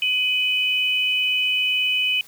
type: tone pair together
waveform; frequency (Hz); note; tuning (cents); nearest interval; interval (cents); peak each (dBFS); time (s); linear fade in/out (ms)
sine; 2515 / 2987; D#7 / F#7; +18 / +16; minor third; 298; -21; 0.02-2.21; 2
effects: white hiss -48 dBFS RMS until 2.27 s